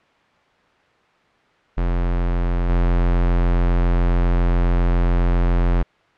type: tone with level steps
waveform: square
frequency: 43.65 Hz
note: F1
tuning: in tune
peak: -18 / -15 dBFS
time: 1.77-5.83 s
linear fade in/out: 10 ms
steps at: 2.69 s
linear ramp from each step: 10 ms
effects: white hiss -56 dBFS RMS until 6.17 s + low-pass 2000 Hz 12 dB/octave